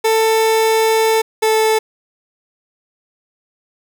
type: tone pair in turn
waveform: 30% pulse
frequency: 444.1 / 438.7 Hz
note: A4 / A4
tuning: +16 / -5 cents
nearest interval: unison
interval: 21 cents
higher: first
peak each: -9 dBFS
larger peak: neither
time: 0.04-1.22 / 1.42-1.79 s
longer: first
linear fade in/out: 10 ms
effects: none